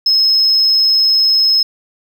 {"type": "tone", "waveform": "sine", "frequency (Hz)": 5170, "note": "E8", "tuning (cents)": -34, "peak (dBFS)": -7, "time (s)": [0.06, 1.63], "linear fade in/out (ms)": 5, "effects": ["tanh soft clip ceiling -6 dBFS", "7-bit"]}